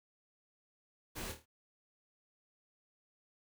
pink noise with echo, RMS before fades -43 dBFS, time 1.15-1.33 s, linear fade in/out 20 ms, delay 26 ms, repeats 5, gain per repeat -6 dB, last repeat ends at 1.46 s, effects none

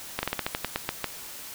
slowing click train, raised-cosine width 0.3 ms, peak -10 dBFS, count 11, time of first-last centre 0.19-1.043 s, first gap 40 ms, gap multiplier 1.16, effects white hiss -41 dBFS RMS until 1.54 s

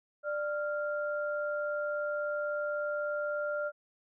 sine tone pair together, 592 / 1391.8 Hz, D5 / F6, +14 / -6 cents, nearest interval octave + minor third, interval 1480 cents, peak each -32 / -36 dBFS, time 0.23-3.72 s, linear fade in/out 50 ms, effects none

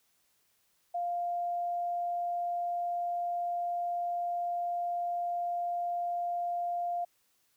sine tone, 699 Hz, F5, 1 cent sharp, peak -30 dBFS, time 0.94-7.05 s, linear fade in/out 10 ms, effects white hiss -72 dBFS RMS until 7.56 s

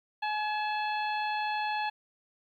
harmonic tone with a mistuned harmonic, 847 Hz, G#5, 34 cents sharp, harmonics 1 / 2 / 3 / 4 / 5, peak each -30 / -37 / -38 / -44 / -45 dBFS, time 0.22-1.9 s, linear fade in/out 10 ms, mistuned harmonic 3, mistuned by +55 cents, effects 11-bit

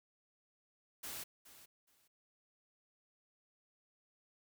white noise with echo, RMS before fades -45 dBFS, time 1.03-1.24 s, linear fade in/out 10 ms, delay 420 ms, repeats 2, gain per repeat -14 dB, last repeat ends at 2.08 s, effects none

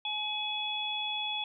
harmonic tone, 848 Hz, G#5, 36 cents sharp, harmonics 1 / 3 / 4, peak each -38 / -38 / -33 dBFS, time 0.05-1.44 s, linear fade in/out 2 ms, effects none

